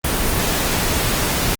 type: noise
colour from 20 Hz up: pink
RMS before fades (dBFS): -19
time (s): 0.04-1.55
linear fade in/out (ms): 5
effects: Opus 24 kbps